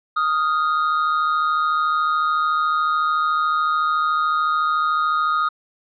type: tone pair together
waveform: triangle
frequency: 1243 / 1396.8 Hz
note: D#6 / F6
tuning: -2 / 0 cents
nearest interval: major second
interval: 202 cents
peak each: -16 / -23 dBFS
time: 0.16-5.49 s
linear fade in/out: 10 ms
effects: resampled to 11025 Hz